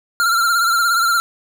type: tone with vibrato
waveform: square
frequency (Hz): 1377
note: F6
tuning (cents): -25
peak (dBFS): -14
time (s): 0.2-1.2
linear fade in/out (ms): 0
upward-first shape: sine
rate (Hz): 17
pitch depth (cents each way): 57
effects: none